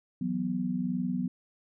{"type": "chord", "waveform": "sine", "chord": "E suspended second", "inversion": "none", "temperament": "equal", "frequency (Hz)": [164.81, 185, 246.9], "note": ["E3", "F#3", "B3"], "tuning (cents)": [0, 0, 0], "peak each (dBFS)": [-37, -31, -31], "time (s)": [0.21, 1.28], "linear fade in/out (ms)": 5, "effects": []}